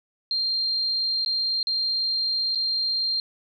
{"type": "tone with dropouts", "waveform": "sine", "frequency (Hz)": 4186, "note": "C8", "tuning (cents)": 0, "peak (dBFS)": -22, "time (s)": [0.31, 3.2], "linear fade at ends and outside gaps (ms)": 1, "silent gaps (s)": [[1.248, 1.261], [1.629, 1.67], [2.549, 2.556]], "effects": []}